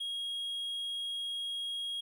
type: tone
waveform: triangle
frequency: 3281 Hz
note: G#7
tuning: 22 cents flat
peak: -33 dBFS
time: 0-2.01 s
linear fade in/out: 10 ms
effects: none